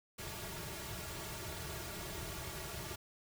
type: noise with comb filter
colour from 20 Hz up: pink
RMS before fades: -44 dBFS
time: 0.18-2.96 s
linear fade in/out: 10 ms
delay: 3.9 ms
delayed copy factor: -0.9
effects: none